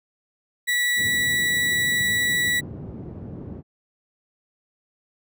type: tone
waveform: 35% pulse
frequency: 1948 Hz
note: B6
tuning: 24 cents flat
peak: -18 dBFS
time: 0.67-2.61 s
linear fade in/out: 20 ms
type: band-pass noise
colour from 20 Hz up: pink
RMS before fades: -36 dBFS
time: 0.96-3.63 s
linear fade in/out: 50 ms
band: 100 to 300 Hz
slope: 12 dB/octave
effects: none